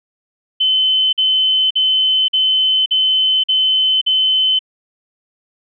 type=tone bursts; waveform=sine; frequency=3052 Hz; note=G7; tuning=47 cents flat; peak=-11 dBFS; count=7; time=0.6-4.592 s; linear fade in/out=10 ms; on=530 ms; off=47 ms; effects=none